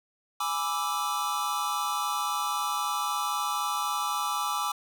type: chord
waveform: square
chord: E dominant seventh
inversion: first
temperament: equal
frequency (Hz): 830.6 / 987.8 / 1174.7 / 1318.5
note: G#5 / B5 / D6 / E6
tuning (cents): 0 / 0 / 0 / 0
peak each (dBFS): -35 / -36 / -31 / -35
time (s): 0.4-4.72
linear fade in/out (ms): 5
effects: none